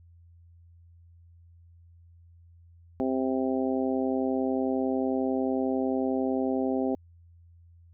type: harmonic tone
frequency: 131.1 Hz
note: C3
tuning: 4 cents sharp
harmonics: 2 / 3 / 4 / 5 / 6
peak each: -27 / -31 / -33 / -35 / -37 dBFS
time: 3-6.95 s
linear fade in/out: 0 ms
effects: added 85 Hz sine -52 dBFS peak until 7.93 s